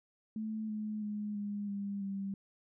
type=tone with pitch steps; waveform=sine; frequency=217.9 / 213.4 / 209 / 204.7 / 200.5 / 196.38 Hz; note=A3 / G#3 / G#3 / G#3 / G3 / G3; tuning=-17 / +47 / +11 / -25 / +39 / +3 cents; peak=-35 dBFS; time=0.36-2.34 s; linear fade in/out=2 ms; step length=330 ms; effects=none